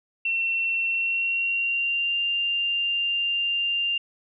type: tone with pitch glide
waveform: sine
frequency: 2709 to 2792 Hz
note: E7 to F7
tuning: +47 to -1 cents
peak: -22 dBFS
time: 0.25-3.98 s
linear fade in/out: 5 ms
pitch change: +52 cents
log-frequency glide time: 0.87-2.18 s
effects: none